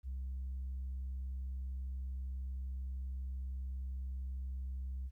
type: tone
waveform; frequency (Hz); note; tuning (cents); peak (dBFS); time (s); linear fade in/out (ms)
sine; 65.2; C2; -5; -36; 0.03-5.11; 50
effects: tanh soft clip ceiling -36 dBFS + 13-bit